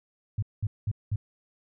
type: tone bursts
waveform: sine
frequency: 104.5 Hz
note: G#2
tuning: 11 cents sharp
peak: -24 dBFS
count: 4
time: 0.38-1.16 s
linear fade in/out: 5 ms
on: 45 ms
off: 200 ms
effects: none